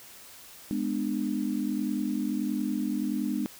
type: chord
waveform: sine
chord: G# diminished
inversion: none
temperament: just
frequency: 207.7 / 249.2 / 299 Hz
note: G#3 / B3 / D4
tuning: 0 / +16 / +31 cents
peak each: -31 dBFS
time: 0.71-3.46 s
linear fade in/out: 0 ms
effects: white hiss -49 dBFS RMS until 3.59 s